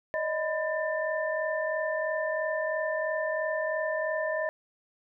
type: tone cluster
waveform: sine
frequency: 585 / 628 / 1001 / 1784 Hz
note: D5 / D#5 / B5 / A6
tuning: -7 / +16 / +23 / +23 cents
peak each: -37 / -29 / -38 / -33 dBFS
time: 0.14-4.49 s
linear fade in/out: 0 ms
effects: none